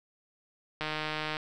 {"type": "click train", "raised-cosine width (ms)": 0.3, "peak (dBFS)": -17, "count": 87, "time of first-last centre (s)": [0.81, 1.368], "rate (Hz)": 154, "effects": []}